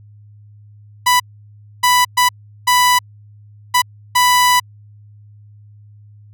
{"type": "tone bursts at uneven times", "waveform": "sawtooth", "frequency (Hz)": 990, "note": "B5", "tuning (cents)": 4, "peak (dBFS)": -6, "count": 6, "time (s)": [[1.06, 1.2], [1.83, 2.05], [2.17, 2.29], [2.67, 2.99], [3.74, 3.82], [4.15, 4.6]], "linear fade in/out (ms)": 10, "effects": ["added 104 Hz sine -40 dBFS peak until 6.33 s"]}